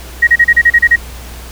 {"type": "tone bursts", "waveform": "sine", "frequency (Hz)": 1890, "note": "A#6", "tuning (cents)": 23, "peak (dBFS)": -3, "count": 9, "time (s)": [0.22, 0.961], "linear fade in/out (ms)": 10, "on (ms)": 53, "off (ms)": 33, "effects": ["added 60 Hz sine -28 dBFS peak until 1.51 s", "pink hiss -33 dBFS RMS until 1.51 s"]}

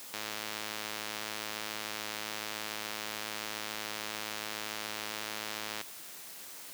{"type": "click train", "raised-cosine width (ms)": 0.2, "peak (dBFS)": -19, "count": 608, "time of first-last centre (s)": [0.14, 5.813], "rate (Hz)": 107, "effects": ["white hiss -47 dBFS RMS until 6.73 s", "high-pass 150 Hz 12 dB/octave"]}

